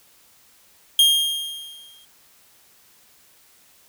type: tone with exponential decay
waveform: 45% pulse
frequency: 3226 Hz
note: G7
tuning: 49 cents sharp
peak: -10 dBFS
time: 0.99-2.05 s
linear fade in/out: 2 ms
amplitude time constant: 230 ms
effects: white hiss -55 dBFS RMS until 3.88 s